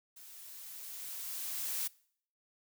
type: noise with level ramp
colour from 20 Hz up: blue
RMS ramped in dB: -53 to -35 dBFS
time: 0.16-1.88 s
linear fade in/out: 10 ms
effects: noise-tail reverb RT60 0.6 s tail -23 dB re dry